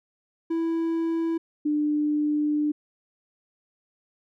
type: tone pair in turn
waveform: triangle / sine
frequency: 329.6 / 298.3 Hz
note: E4 / D4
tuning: 0 / +27 cents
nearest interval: major second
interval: 173 cents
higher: first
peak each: -21 / -21 dBFS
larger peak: neither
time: 0.5-1.38 / 1.65-2.72 s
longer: second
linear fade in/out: 10 ms
effects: none